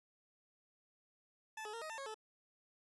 20% pulse tone with pitch steps, 874 / 424.7 / 460.7 / 627 / 895 / 547 / 434.9 Hz, A5 / G#4 / A#4 / D#5 / A5 / C#5 / A4, -12 / +39 / -20 / +13 / +29 / -23 / -20 cents, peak -39 dBFS, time 1.57-2.144 s, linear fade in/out 5 ms, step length 82 ms, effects resampled to 24000 Hz + 12-bit

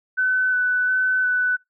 sine tone with vibrato, 1503 Hz, F#6, 27 cents sharp, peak -17 dBFS, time 0.17-1.57 s, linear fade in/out 20 ms, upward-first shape square, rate 1.4 Hz, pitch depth 11 cents each way, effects noise-tail reverb RT60 0.2 s tail -25 dB re dry

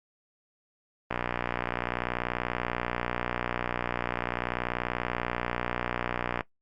click train, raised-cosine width 0.5 ms, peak -13 dBFS, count 321, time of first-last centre 1.11-6.408 s, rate 60.4 Hz, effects noise-tail reverb RT60 0.1 s tail -19 dB re dry + Opus 48 kbps

